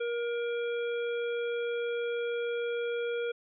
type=harmonic tone; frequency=473.2 Hz; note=A#4; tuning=26 cents sharp; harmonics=1 / 3 / 5 / 7; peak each=-30 / -40 / -44 / -47 dBFS; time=0-3.32 s; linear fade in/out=10 ms; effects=none